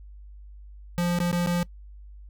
square tone with dropouts, 174.61 Hz, F3, in tune, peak -23 dBFS, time 0.98-1.63 s, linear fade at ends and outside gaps 0 ms, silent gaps 1.188-1.202 / 1.315-1.328 / 1.462-1.472 s, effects noise-tail reverb RT60 0.1 s tail -22 dB re dry + added 50 Hz sine -42 dBFS peak until 2.29 s

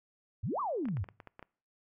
sine exponential two-way sweep, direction up then down, 82.4 to 1230 to 82.4 Hz, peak -31 dBFS, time 0.43-1.04 s, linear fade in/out 10 ms, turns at 0.6 s
clicks, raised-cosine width 0.5 ms, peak -32 dBFS, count 9, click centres 0.855 / 0.886 / 0.97 / 1.042 / 1.088 / 1.202 / 1.273 / 1.394 / 1.427 s
effects noise-tail reverb RT60 0.5 s tail -24 dB re dry

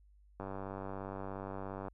click train, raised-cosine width 1 ms, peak -28 dBFS, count 145, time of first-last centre 0.4-1.883 s, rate 97.1 Hz, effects added 50 Hz sine -60 dBFS peak until 1.93 s

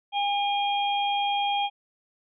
harmonic tone, 810 Hz, G#5, 43 cents flat, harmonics 1 / 3 / 4, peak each -24 / -34 / -30 dBFS, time 0.12-1.7 s, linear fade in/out 50 ms, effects none

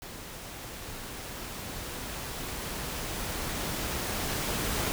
pink noise with level ramp, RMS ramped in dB -43 to -30 dBFS, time 0.02-4.92 s, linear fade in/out 0 ms, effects none

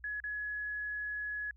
sine tone with dropouts, 1689 Hz, G#6, 29 cents sharp, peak -35 dBFS, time 0.04-1.51 s, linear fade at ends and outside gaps 2 ms, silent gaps 0.202-0.239 s, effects added 60 Hz sine -56 dBFS peak until 1.56 s

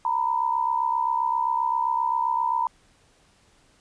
sine tone pair together, 920.2 / 987.8 Hz, A#5 / B5, -23 / 0 cents, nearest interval minor second, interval 123 cents, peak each -24 dBFS, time 0.05-2.67 s, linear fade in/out 2 ms, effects pink hiss -60 dBFS RMS until 3.8 s + resampled to 22050 Hz

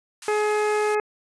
white high-pass noise, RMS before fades -37 dBFS, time 0.22-0.95 s, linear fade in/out 2 ms, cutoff 860 Hz, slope 48 dB/octave
harmonic tone, 422.1 Hz, G#4, 28 cents sharp, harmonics 1 / 2 / 3 / 4 / 5 / 6, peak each -21 / -27 / -31 / -33 / -35 / -37 dBFS, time 0.28-1 s, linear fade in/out 2 ms
effects resampled to 22050 Hz

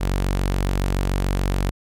sawtooth tone, 47.01 Hz, F#1, 28 cents sharp, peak -15 dBFS, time 0-1.71 s, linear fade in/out 20 ms, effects MP3 96 kbps

